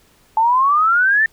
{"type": "exponential sweep", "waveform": "sine", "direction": "up", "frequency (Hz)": [869, 1817], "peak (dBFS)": -11, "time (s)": [0.37, 1.26], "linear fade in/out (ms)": 2, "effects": ["pink hiss -54 dBFS RMS until 1.32 s"]}